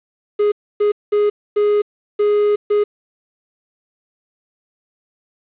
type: tone bursts at uneven times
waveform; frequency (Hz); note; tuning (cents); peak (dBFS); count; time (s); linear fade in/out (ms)
triangle; 415.3; G#4; 0; -10; 6; 0.39-0.52 / 0.8-0.92 / 1.12-1.3 / 1.56-1.82 / 2.19-2.56 / 2.7-2.84; 10
effects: resampled to 8000 Hz + 7-bit